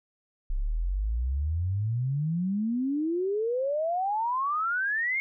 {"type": "exponential sweep", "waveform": "sine", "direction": "up", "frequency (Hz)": [32, 2182], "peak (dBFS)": -25, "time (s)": [0.5, 5.2], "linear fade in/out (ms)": 0, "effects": []}